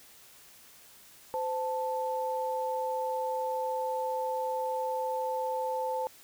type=tone pair together; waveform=sine; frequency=514.8 / 880 Hz; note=C5 / A5; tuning=-28 / 0 cents; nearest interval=major sixth; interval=928 cents; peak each=-32 / -32 dBFS; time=1.34-6.07 s; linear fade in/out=0 ms; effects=white hiss -55 dBFS RMS until 6.23 s